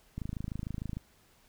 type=click train; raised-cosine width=5 ms; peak=-24 dBFS; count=22; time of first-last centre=0.18-0.969 s; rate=26.6 Hz; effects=pink hiss -64 dBFS RMS until 1.48 s